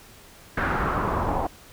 pink noise with low-pass filter sweep, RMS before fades -25 dBFS, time 0.57-1.47 s, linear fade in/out 5 ms, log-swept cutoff 1600 to 810 Hz, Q 3, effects pink hiss -49 dBFS RMS until 1.72 s

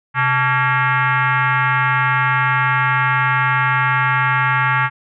sine tone with frequency modulation, 130.81 Hz, C3, in tune, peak -13 dBFS, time 0.14-4.9 s, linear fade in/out 50 ms, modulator 504 Hz, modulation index 3.9, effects none

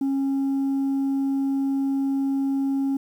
sine tone, 273 Hz, C#4, 26 cents flat, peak -18 dBFS, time 0.01-2.97 s, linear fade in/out 5 ms, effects tanh soft clip ceiling -20 dBFS + 9-bit

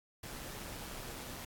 pink noise with amplitude modulation, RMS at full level -44 dBFS, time 0.23-1.45 s, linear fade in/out 5 ms, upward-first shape sine, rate 135 Hz, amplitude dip 35%, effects AAC 64 kbps

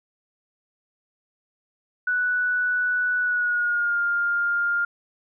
sine tone with pitch glide, 1480 to 1405 Hz, F#6 to F6, 0 to +10 cents, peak -20 dBFS, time 2.07-4.85 s, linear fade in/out 5 ms, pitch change -90 cents, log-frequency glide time 3.2-4.01 s, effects none

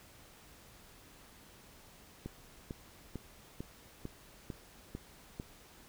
click train, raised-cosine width 3 ms, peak -27 dBFS, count 8, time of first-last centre 2.26-5.399 s, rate 2.23 Hz, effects pink hiss -58 dBFS RMS until 5.88 s

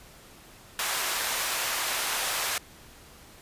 pink high-pass noise, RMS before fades -29 dBFS, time 0.79-2.58 s, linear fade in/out 2 ms, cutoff 890 Hz, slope 12 dB/octave, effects pink hiss -51 dBFS RMS until 3.41 s + resampled to 32000 Hz

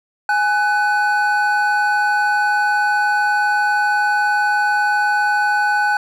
triangle tone pair together, 830.6 / 1498 Hz, G#5 / F#6, 0 / +21 cents, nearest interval minor seventh, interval 1021 cents, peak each -15 dBFS, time 0.29-5.97 s, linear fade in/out 2 ms, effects none

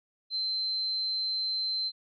sine tone, 4100 Hz, C8, 36 cents flat, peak -28 dBFS, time 0.3-1.92 s, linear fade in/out 50 ms, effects none

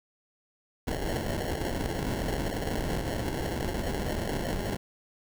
pink noise with sample-and-hold, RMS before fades -31 dBFS, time 0.87-4.77 s, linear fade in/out 5 ms, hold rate 1225 Hz, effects none

